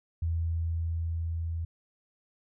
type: tone with level ramp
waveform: sine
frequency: 82.8 Hz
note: E2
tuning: 8 cents sharp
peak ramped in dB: -26 to -30 dBFS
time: 0.22-1.65 s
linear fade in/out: 5 ms
effects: none